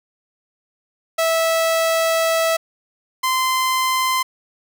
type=tone pair in turn; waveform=sawtooth; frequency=654 / 1035.9 Hz; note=E5 / C6; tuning=-14 / -18 cents; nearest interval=minor sixth; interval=796 cents; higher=second; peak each=-12 / -13 dBFS; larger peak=first; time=1.18-2.57 / 3.23-4.23 s; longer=first; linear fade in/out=10 ms; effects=none